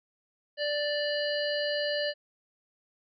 harmonic tone with a mistuned harmonic, 587.3 Hz, D5, in tune, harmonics 1 / 3 / 5 / 7 / 8, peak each -29 / -34 / -36 / -37 / -38 dBFS, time 0.57-2.14 s, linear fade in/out 50 ms, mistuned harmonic 7, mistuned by +18 cents, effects MP3 96 kbps

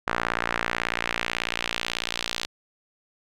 sawtooth tone with band-pass filter sweep, 58.2 Hz, A#1, 2 cents flat, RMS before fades -29 dBFS, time 0.07-2.46 s, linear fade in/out 5 ms, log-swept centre 1400 to 4000 Hz, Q 1.5, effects none

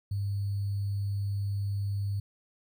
sine tone with sample-and-hold, 100 Hz, G2, 35 cents sharp, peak -28 dBFS, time 0.11-2.2 s, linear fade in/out 5 ms, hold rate 4410 Hz, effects none

